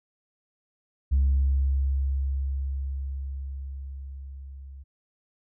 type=tone with level ramp; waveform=sine; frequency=68 Hz; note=C#2; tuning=33 cents flat; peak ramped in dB=-16 to -40 dBFS; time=1.11-4.84 s; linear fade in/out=20 ms; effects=tanh soft clip ceiling -16 dBFS